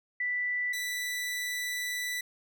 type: tone pair in turn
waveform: sine / sawtooth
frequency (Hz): 1975.5 / 1975.5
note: B6 / B6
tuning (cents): 0 / 0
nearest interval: unison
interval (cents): 0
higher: neither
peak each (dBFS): -28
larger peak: neither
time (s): 0.2-0.73 / 0.73-2.21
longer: second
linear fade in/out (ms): 5
effects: none